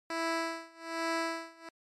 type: tone with tremolo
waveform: 10% pulse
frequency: 329.6 Hz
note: E4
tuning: in tune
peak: -21 dBFS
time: 0.1-1.69 s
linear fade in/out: 2 ms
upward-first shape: sine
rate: 1.2 Hz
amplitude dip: 95%
effects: low-pass 7000 Hz 12 dB/octave + MP3 96 kbps